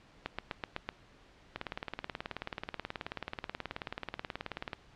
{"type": "two click trains", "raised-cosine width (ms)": 0.3, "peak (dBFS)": [-20, -18], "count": [60, 6], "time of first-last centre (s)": [[1.56, 4.732], [0.26, 0.89]], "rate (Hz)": [18.6, 7.94], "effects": ["pink hiss -60 dBFS RMS until 4.95 s", "low-pass 4000 Hz 12 dB/octave"]}